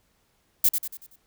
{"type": "noise with echo", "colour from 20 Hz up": "violet", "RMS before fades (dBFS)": -18, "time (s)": [0.64, 0.69], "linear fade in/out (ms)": 5, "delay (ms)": 94, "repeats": 5, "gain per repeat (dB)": -7, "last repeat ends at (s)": 1.16, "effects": ["pink hiss -68 dBFS RMS until 1.26 s"]}